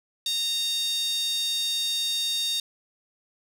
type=tone with high-pass filter; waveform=5% pulse; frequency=924 Hz; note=A#5; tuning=16 cents flat; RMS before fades=-27 dBFS; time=0.26-2.6 s; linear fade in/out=2 ms; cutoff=3800 Hz; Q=7.2; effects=none